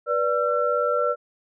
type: tone cluster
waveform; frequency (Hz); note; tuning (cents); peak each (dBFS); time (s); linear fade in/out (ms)
sine; 488.6 / 586 / 1351; B4 / D5 / E6; -19 / -4 / +42; -24; 0.06-1.16; 50
effects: none